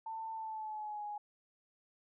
sine tone with pitch glide, 892 to 832.3 Hz, A5 to G#5, +23 to +4 cents, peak -39 dBFS, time 0.06-1.18 s, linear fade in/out 5 ms, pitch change -119 cents, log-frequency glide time 0.34-1.04 s, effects none

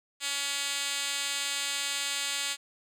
5% pulse tone with band-pass filter, 281.6 Hz, C#4, 27 cents sharp, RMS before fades -32 dBFS, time 0.2-2.57 s, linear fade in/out 50 ms, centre 5800 Hz, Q 1.6, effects none

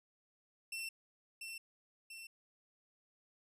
sawtooth tone with echo, 2694 Hz, E7, 37 cents sharp, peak -37 dBFS, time 0.72-0.89 s, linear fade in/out 5 ms, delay 690 ms, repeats 2, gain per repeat -4 dB, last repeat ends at 2.27 s, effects resampled to 32000 Hz

